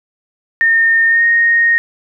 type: tone with pitch glide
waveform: sine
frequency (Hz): 1825 to 1859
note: A#6 to A#6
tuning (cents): -37 to -5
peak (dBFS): -8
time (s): 0.61-1.78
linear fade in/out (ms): 0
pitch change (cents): +32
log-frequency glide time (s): 1.08-1.24
effects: none